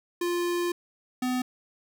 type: tone pair in turn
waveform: square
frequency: 349.2 / 252.2 Hz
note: F4 / B3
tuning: 0 / +36 cents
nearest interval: tritone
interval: 564 cents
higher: first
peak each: -26 dBFS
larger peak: neither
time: 0.21-0.72 / 1.22-1.42 s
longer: first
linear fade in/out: 5 ms
effects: none